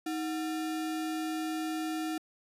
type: tone with sample-and-hold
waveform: sine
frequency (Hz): 315.4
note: D#4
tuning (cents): +24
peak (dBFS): -31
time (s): 0.06-2.18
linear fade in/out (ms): 5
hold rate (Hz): 1050
effects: resampled to 32000 Hz